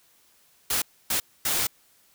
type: noise bursts at uneven times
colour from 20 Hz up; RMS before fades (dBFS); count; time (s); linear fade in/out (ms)
white; -25; 3; 0.7-0.82 / 1.1-1.2 / 1.45-1.67; 5
effects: white hiss -61 dBFS RMS until 2.14 s